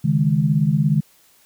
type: chord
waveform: sine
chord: C# suspended second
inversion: none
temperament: equal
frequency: 138.59 / 155.56 / 207.7 Hz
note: C#3 / D#3 / G#3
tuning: 0 / 0 / 0 cents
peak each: -20 / -17 / -21 dBFS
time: 0.04-1.01 s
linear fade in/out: 10 ms
effects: white hiss -55 dBFS RMS until 1.45 s